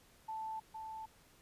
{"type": "tone with echo", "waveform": "sine", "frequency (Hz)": 880, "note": "A5", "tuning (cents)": 0, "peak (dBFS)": -39, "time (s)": [0.28, 0.6], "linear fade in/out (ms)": 10, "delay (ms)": 460, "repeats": 1, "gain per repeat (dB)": -4, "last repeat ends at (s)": 1.06, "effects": ["pink hiss -65 dBFS RMS until 1.41 s", "resampled to 32000 Hz"]}